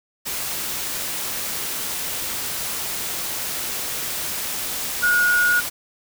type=tone in noise; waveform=sine; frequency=1446 Hz; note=F#6; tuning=40 cents flat; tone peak=-15 dBFS; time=5.02-5.61 s; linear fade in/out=20 ms; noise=white; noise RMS=-27 dBFS; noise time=0.25-5.7 s; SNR=+9 dB; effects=none